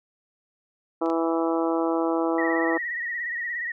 harmonic tone, 164.81 Hz, E3, in tune, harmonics 2 / 3 / 4 / 5 / 6 / 7 / 8, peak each -24 / -28 / -30 / -32 / -34 / -35 / -36 dBFS, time 1.01-2.78 s, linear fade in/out 10 ms
clicks, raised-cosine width 0.2 ms, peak -29 / -24 dBFS, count 2, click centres 1.06 / 1.1 s
sine tone with vibrato, 1898 Hz, A#6, 31 cents sharp, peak -27 dBFS, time 2.38-3.72 s, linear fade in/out 5 ms, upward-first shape triangle, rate 17 Hz, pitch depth 77 cents each way
effects none

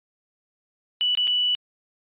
sine tone with dropouts, 2960 Hz, F#7, in tune, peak -19 dBFS, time 1.01-1.55 s, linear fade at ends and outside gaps 0 ms, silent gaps 1.151-1.174 / 1.272-1.277 s, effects resampled to 8000 Hz

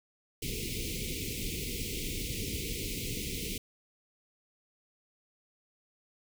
pink band-stop noise, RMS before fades -36 dBFS, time 0.42-3.58 s, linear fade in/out 5 ms, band 490 to 2100 Hz, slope 96 dB/octave, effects none

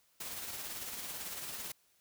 white noise with tremolo, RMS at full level -41 dBFS, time 0.2-1.72 s, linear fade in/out 5 ms, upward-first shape sine, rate 18 Hz, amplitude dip 35%, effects white hiss -71 dBFS RMS until 2 s

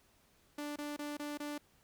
sawtooth tone bursts, 293.7 Hz, D4, in tune, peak -35 dBFS, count 5, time 0.58-1.58 s, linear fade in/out 5 ms, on 180 ms, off 25 ms, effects pink hiss -69 dBFS RMS until 1.83 s

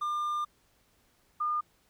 triangle / sine tone pair in turn, 1200 / 1211.8 Hz, D6 / D#6, +37 / -46 cents, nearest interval unison, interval 17 cents, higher second, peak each -27 dBFS, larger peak neither, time 0.01-0.45 / 1.4-1.61 s, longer first, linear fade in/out 10 ms, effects pink hiss -68 dBFS RMS until 1.89 s

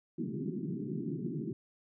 pink band-pass noise, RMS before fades -37 dBFS, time 0.18-1.53 s, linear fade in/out 5 ms, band 130 to 390 Hz, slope 96 dB/octave, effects none

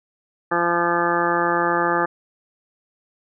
harmonic tone, 172.1 Hz, F3, 25 cents flat, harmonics 1 / 2 / 3 / 4 / 5 / 6 / 7 / 8 / 9 / 10, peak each -32 / -24 / -26 / -29 / -24 / -33 / -23 / -32 / -28 / -27 dBFS, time 0.51-2.06 s, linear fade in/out 10 ms, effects none

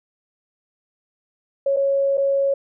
sine tone with dropouts, 552 Hz, C#5, 7 cents flat, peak -16 dBFS, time 1.66-2.54 s, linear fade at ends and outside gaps 5 ms, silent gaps 1.764-1.768 / 2.173-2.178 s, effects none

